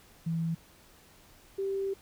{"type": "tone pair in turn", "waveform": "sine", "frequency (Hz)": [164.81, 390.6], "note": ["E3", "G4"], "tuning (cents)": [0, -6], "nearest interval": "octave + minor third", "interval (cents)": 1494, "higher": "second", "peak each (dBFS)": [-28, -29], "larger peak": "first", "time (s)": [[0.26, 0.55], [1.58, 1.94]], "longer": "second", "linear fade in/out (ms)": 10, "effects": ["pink hiss -58 dBFS RMS until 2.01 s"]}